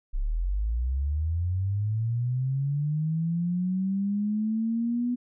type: linear sweep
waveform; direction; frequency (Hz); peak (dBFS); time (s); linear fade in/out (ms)
sine; up; 31.31 to 246.9; -24; 0.13-5.16; 20
effects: none